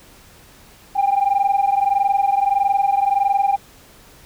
sine tone pair together, 786.4 / 808 Hz, G5 / G#5, +5 / -48 cents, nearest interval unison, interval 47 cents, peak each -16 dBFS, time 0.95-3.57 s, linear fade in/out 20 ms, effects tanh soft clip ceiling -10 dBFS + pink hiss -47 dBFS RMS until 4.25 s

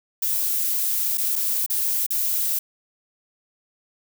violet noise with dropouts, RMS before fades -23 dBFS, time 0.22-2.59 s, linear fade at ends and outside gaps 5 ms, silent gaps 1.174-1.18 / 1.357-1.361 / 1.663-1.699 / 2.065-2.104 s, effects none

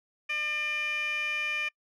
15% pulse tone with band-pass filter, 600 Hz, D5, 37 cents sharp, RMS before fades -31 dBFS, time 0.29-1.69 s, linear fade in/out 10 ms, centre 2500 Hz, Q 5.1, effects noise-tail reverb RT60 0.1 s tail -25 dB re dry

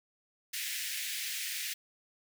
pink high-pass noise, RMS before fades -37 dBFS, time 0.53-1.74 s, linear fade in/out 10 ms, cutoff 1800 Hz, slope 48 dB/octave, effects none

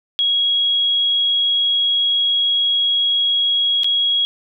sine tone with dropouts, 3311 Hz, G#7, 6 cents flat, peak -14 dBFS, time 0.19-4.25 s, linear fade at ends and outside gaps 0 ms, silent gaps 3.834-3.844 s, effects none

